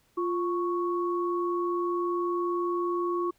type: tone pair together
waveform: sine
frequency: 349.5 / 1108.7 Hz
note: F4 / C#6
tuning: +1 / 0 cents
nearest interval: octave + minor sixth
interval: 1999 cents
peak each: -27 / -31 dBFS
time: 0.17-3.31 s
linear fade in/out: 10 ms
effects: pink hiss -67 dBFS RMS until 3.38 s